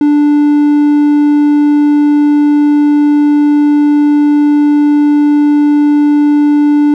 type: tone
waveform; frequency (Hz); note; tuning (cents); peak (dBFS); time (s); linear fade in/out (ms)
triangle; 293.7; D4; 0; -3; 0.01-6.94; 2
effects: none